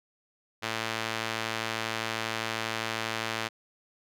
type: tone with band-pass filter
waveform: sawtooth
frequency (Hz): 112.5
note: A2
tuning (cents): +39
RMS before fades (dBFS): -33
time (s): 0.62-3.49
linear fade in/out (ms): 20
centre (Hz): 2600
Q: 0.68
effects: none